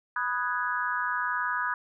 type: chord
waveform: sine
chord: G# minor seventh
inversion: first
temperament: equal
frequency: 987.8 / 1244.5 / 1480 / 1661.2 Hz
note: B5 / D#6 / F#6 / G#6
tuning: 0 / 0 / 0 / 0 cents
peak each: -32 dBFS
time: 0.16-1.74 s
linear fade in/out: 2 ms
effects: none